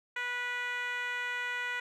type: tone with band-pass filter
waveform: 10% pulse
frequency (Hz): 490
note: B4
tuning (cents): -14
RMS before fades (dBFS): -35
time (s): 0.16-1.8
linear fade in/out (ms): 5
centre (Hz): 1800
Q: 2.1
effects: none